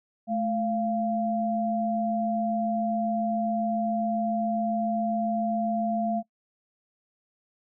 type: tone pair together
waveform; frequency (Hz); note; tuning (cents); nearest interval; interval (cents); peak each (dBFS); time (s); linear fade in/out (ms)
sine; 217.3 / 690; A3 / F5; -21 / -21; octave + minor sixth; 2000; -27 / -27; 0.27-6.23; 50
effects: noise-tail reverb RT60 0.1 s tail -20 dB re dry